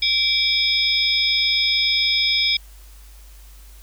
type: tone cluster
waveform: sine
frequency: 2326 / 3362 / 3689 / 5080 Hz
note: D7 / G#7 / A#7 / D#8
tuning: -17 / +20 / -19 / +35 cents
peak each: -22 dBFS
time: 0.02-2.57 s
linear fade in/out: 5 ms
effects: added 50 Hz sine -41 dBFS peak until 3.82 s + white hiss -51 dBFS RMS until 3.82 s